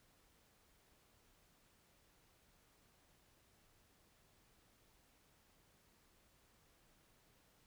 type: silence
effects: pink hiss -72 dBFS RMS until 7.66 s